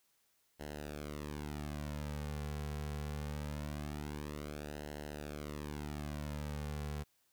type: tone with flanger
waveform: sawtooth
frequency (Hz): 74.1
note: D2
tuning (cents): +16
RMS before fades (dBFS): -42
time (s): 0.59-7.04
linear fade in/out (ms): 20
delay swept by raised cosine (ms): 0.84 to 3.34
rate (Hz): 0.23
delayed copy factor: -0.8
effects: white hiss -75 dBFS RMS until 7.32 s